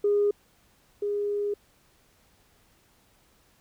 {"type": "tone pair in turn", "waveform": "sine", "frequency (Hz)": [410, 410], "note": ["G#4", "G#4"], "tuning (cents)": [-22, -22], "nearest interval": "unison", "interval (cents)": 0, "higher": "neither", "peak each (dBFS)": [-19, -25], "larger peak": "first", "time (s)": [[0.04, 0.31], [1.02, 1.54]], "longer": "second", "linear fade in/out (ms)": 5, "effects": ["tanh soft clip ceiling -15 dBFS", "pink hiss -63 dBFS RMS until 3.6 s"]}